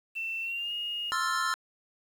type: tone with pitch glide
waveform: sine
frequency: 2682 to 2858 Hz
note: E7 to F7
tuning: +29 to +39 cents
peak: -31 dBFS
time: 0.15-1.12 s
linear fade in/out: 20 ms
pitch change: +110 cents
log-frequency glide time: 0.41-0.72 s
type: chord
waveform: square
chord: F major seventh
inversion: second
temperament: equal with one note detuned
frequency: 1054.4 / 1318.5 / 1396.9 / 1760 Hz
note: C6 / E6 / F6 / A6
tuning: +13 / 0 / 0 / 0 cents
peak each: -34 / -32 / -33 / -35 dBFS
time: 1.12-1.54 s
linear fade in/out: 0 ms
effects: low-pass 9000 Hz 12 dB/octave + 9-bit